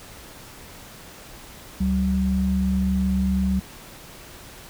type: tone pair together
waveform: sine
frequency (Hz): 70.75 / 189.8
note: C#2 / F#3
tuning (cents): +36 / +44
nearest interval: octave + perfect fourth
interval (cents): 1708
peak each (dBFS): -24 / -20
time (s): 1.8-3.6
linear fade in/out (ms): 10
effects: pink hiss -43 dBFS RMS until 4.69 s